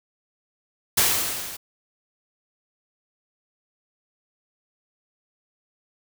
white noise with level ramp, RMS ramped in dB -17 to -37 dBFS, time 0.97-1.57 s, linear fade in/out 10 ms, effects none

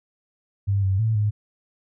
sine tone with pitch steps, 99.5 / 95.9 / 111.2 / 104.9 Hz, G2 / G2 / A2 / G#2, +26 / -37 / +19 / +18 cents, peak -18 dBFS, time 0.67-1.31 s, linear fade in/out 20 ms, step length 160 ms, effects none

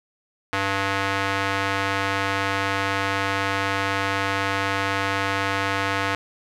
square tone with band-pass filter, 98 Hz, G2, in tune, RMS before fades -24 dBFS, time 0.53-6.15 s, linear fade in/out 0 ms, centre 1700 Hz, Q 0.99, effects none

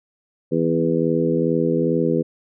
harmonic tone with a mistuned harmonic, 82.41 Hz, E2, in tune, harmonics 2 / 3 / 4 / 5 / 6, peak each -23 / -23 / -23 / -23 / -23 dBFS, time 0.51-2.23 s, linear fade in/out 20 ms, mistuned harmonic 2, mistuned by -20 cents, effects none

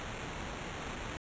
pink noise with sample-and-hold, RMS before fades -41 dBFS, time 0-1.17 s, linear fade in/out 0 ms, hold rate 4900 Hz, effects resampled to 16000 Hz

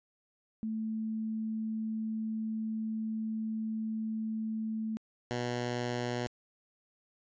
sine / 10% pulse tone pair in turn, 220 / 121.88 Hz, A3 / B2, 0 / -22 cents, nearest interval minor seventh, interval 1022 cents, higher first, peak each -32 / -24 dBFS, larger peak second, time 0.63-4.97 / 5.31-6.27 s, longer first, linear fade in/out 0 ms, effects resampled to 16000 Hz

